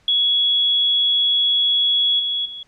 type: tone with level steps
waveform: sine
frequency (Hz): 3358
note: G#7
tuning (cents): +18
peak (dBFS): -14 / -19 / -30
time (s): 0.08-2.63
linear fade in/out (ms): 2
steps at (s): 2.19 / 2.45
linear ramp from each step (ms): 10
effects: pink hiss -58 dBFS RMS until 2.67 s + low-pass 6000 Hz 12 dB/octave